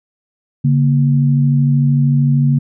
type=tone pair together; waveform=sine; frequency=141.9 / 235.1 Hz; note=C#3 / A#3; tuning=+41 / +15 cents; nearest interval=major sixth; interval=874 cents; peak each=-10 / -17 dBFS; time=0.64-2.59 s; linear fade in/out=10 ms; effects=none